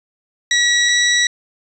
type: tone pair in turn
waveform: 20% pulse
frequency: 1925 / 1936.2 Hz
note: B6 / B6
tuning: -45 / -35 cents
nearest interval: unison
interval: 10 cents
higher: second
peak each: -7 dBFS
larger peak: neither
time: 0.51-0.89 / 0.89-1.27 s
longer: neither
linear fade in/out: 2 ms
effects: resampled to 22050 Hz + 7-bit